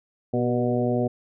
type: harmonic tone with a mistuned harmonic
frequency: 121.9 Hz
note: B2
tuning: 22 cents flat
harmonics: 1 / 2 / 3 / 4 / 5 / 6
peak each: -27 / -25 / -28 / -28 / -29 / -33 dBFS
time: 0.33-1.08 s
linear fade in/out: 10 ms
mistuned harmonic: 3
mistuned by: +43 cents
effects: none